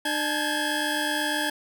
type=tone cluster; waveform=25% pulse; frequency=300.8 / 862 / 1598 / 1676 Hz; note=D4 / A5 / G6 / G#6; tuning=+42 / -36 / +33 / +15 cents; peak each=-26 / -27 / -27 / -26 dBFS; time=0.05-1.5 s; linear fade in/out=5 ms; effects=none